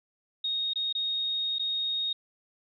sine tone with dropouts, 3729 Hz, A#7, in tune, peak -27 dBFS, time 0.44-2.13 s, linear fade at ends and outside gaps 5 ms, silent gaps 0.735-0.757 / 0.927-0.95 / 1.585-1.594 s, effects none

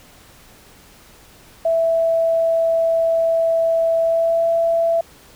sine tone with pitch glide, 659.3 to 667 Hz, E5 to E5, 0 to +20 cents, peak -14 dBFS, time 1.65-5.01 s, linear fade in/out 5 ms, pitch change +20 cents, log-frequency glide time 4.01-4.48 s, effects pink hiss -47 dBFS RMS until 5.35 s

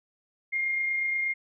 sine tone with amplitude modulation, 2124 Hz, C7, 25 cents sharp, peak -24 dBFS, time 0.52-1.34 s, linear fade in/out 20 ms, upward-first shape sine, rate 28.4 Hz, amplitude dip 25%, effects none

